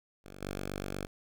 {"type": "tone with level steps", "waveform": "5% pulse", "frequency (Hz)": 48.25, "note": "G1", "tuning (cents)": -27, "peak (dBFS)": [-36, -25], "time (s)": [0.24, 1.07], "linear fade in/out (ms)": 10, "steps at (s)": 0.41, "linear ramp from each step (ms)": 10, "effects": []}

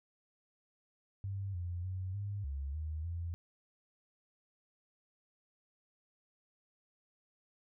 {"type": "tone with pitch steps", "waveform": "sine", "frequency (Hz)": [98.1, 87.7, 93.2, 101.1, 69.4, 77.9, 85], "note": ["G2", "F2", "F#2", "G#2", "C#2", "D#2", "F2"], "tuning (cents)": [2, 8, 13, -46, 3, 3, -46], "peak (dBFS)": -36, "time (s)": [1.24, 3.34], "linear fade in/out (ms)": 0, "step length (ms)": 300, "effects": []}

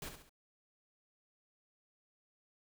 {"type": "noise with echo", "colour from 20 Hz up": "pink", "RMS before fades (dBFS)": -44, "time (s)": [0.02, 0.09], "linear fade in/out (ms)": 2, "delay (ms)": 68, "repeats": 3, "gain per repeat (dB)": -7, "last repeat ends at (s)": 0.294, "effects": []}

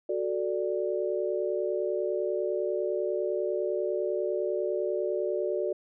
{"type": "chord", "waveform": "sine", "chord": "D major", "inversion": "first", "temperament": "equal", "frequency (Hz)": [370, 440, 587.3], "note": ["F#4", "A4", "D5"], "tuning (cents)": [0, 0, 0], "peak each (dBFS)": [-30, -32, -31], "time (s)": [0.09, 5.73], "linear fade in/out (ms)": 5, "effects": []}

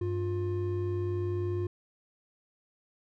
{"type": "tone pair together", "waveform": "triangle", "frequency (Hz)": [97.86, 354.2], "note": ["G2", "F4"], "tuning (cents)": [-2, 24], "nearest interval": "octave + minor seventh", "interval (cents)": 2226, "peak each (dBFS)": [-29, -30], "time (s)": [0.01, 1.67], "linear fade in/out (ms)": 5, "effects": []}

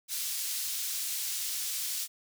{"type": "high-pass noise", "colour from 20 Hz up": "pink", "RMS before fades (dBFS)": -34, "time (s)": [0.08, 2.08], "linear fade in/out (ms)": 50, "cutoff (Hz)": 4700, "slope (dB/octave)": 12, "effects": []}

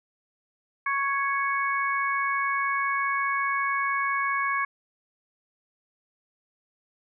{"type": "harmonic tone", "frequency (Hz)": 554.4, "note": "C#5", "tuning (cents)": 0, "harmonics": [2, 3, 4], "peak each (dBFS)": [-26, -29, -30], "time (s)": [0.86, 4.65], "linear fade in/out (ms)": 5, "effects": []}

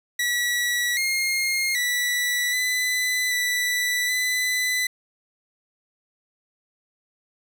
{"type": "tone with pitch steps", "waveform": "sawtooth", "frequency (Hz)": [1940, 2134, 1959, 2001, 1973, 2001], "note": ["B6", "C7", "B6", "B6", "B6", "B6"], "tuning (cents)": [-31, 34, -15, 22, -2, 22], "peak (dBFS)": -18, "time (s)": [0.19, 4.87], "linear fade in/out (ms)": 5, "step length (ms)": 780, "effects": []}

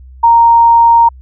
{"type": "tone", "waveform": "sine", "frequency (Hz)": 930, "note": "A#5", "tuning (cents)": -4, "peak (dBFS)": -3, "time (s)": [0.23, 1.09], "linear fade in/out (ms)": 10, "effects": ["added 64 Hz sine -32 dBFS peak until 1.21 s"]}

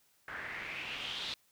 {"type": "noise with low-pass filter sweep", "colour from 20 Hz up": "white", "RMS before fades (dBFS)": -41, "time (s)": [0.28, 1.34], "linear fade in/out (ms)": 2, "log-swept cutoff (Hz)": [1600, 3900], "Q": 4.5, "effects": ["white hiss -70 dBFS RMS until 1.51 s"]}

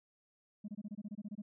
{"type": "tone bursts", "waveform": "sine", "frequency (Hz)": 207.7, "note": "G#3", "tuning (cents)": 0, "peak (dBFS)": -38, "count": 12, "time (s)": [0.64, 1.42], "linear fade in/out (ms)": 10, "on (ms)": 43, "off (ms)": 24, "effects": ["tanh soft clip ceiling -38 dBFS"]}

